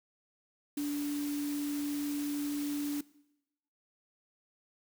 sine tone in noise, 290.2 Hz, D4, 21 cents flat, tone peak -31 dBFS, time 0.77-3.01 s, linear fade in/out 5 ms, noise white, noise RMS -45 dBFS, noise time 0.77-3.01 s, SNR +11 dB, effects noise-tail reverb RT60 0.9 s tail -21 dB re dry

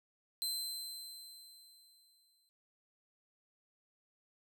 sawtooth tone with exponential decay, 4090 Hz, C8, 40 cents flat, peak -31 dBFS, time 0.42-2.49 s, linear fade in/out 0 ms, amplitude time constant 450 ms, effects none

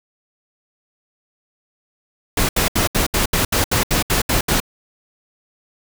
pink noise bursts, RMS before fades -17 dBFS, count 12, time 2.37-4.602 s, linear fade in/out 5 ms, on 120 ms, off 72 ms, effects none

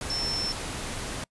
sine tone in noise, 5360 Hz, E8, 28 cents sharp, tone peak -27 dBFS, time 0.1-0.52 s, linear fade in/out 2 ms, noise pink, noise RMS -34 dBFS, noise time 0.01-1.24 s, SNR +4 dB, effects noise-tail reverb RT60 0.1 s tail -26 dB re dry + resampled to 24000 Hz

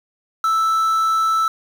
triangle tone with quantisation, 1318.5 Hz, E6, in tune, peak -13 dBFS, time 0.44-1.48 s, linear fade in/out 2 ms, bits 6, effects none

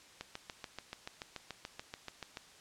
click train, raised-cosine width 0.2 ms, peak -24 dBFS, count 16, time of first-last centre 0.21-2.371 s, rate 6.94 Hz, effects white hiss -58 dBFS RMS until 2.6 s + low-pass 7000 Hz 12 dB/octave

